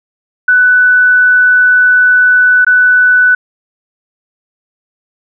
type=tone with dropouts; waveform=sine; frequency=1492 Hz; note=F#6; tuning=14 cents sharp; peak=-4 dBFS; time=0.48-3.35 s; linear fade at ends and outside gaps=5 ms; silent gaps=2.648-2.666 s; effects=none